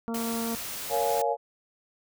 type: harmonic tone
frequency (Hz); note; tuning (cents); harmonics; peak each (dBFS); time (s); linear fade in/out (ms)
229.9; A#3; -24; 1 / 2 / 3 / 4 / 5 / 6; -30 / -36 / -40 / -42 / -44 / -46; 0.08-0.55; 0
type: noise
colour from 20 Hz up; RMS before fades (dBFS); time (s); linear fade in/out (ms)
white; -36; 0.14-1.22; 5
type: chord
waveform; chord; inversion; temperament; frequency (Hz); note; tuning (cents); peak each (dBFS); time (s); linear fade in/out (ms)
sine; Bb minor seventh; none; just; 466.2 / 559.4 / 699.2 / 839.1; Bb4 / Db5 / F5 / Ab5; 0 / +16 / +2 / +18; -29; 0.89-1.37; 50
effects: none